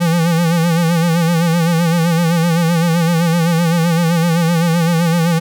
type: tone with vibrato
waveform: square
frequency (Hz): 168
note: E3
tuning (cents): +33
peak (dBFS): -12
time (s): 0-5.4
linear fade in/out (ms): 20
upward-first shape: sine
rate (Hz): 7.8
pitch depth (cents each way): 71
effects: none